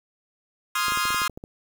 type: chord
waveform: sawtooth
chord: F minor seventh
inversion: second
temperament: equal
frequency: 1046.5 / 1244.5 / 1396.9 / 1661.2 Hz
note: C6 / Eb6 / F6 / Ab6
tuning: 0 / 0 / 0 / 0 cents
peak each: -24 / -23 / -25 / -28 dBFS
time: 0.75-1.28 s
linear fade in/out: 5 ms
type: clicks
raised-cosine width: 2 ms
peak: -24 dBFS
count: 10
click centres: 0.883 / 0.921 / 0.974 / 1.054 / 1.105 / 1.145 / 1.218 / 1.297 / 1.375 / 1.439 s
effects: 9-bit